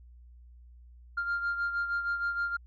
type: beating tone pair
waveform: sine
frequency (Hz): 1396.9 / 1403.3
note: F6 / F6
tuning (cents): 0 / +8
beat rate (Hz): 6.4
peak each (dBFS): -28 / -35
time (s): 1.17-2.57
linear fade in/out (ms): 10
effects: tanh soft clip ceiling -25 dBFS + added 60 Hz sine -50 dBFS peak until 2.66 s